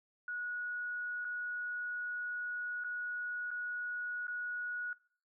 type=tone with dropouts; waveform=sine; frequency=1459 Hz; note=F#6; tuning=25 cents flat; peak=-37 dBFS; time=0.28-4.93 s; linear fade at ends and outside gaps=2 ms; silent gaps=1.246-1.25 / 2.838-2.845 / 3.506-3.513 / 4.269-4.28 s; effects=noise-tail reverb RT60 0.5 s tail -21 dB re dry